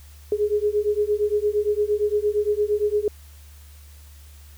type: beating tone pair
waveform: sine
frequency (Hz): 413.2 / 421.9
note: G#4 / G#4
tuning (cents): -9 / +27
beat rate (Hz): 8.7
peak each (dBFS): -22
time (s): 0.32-3.08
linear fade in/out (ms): 2
effects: added 73 Hz sine -43 dBFS peak until 4.57 s + white hiss -53 dBFS RMS until 4.57 s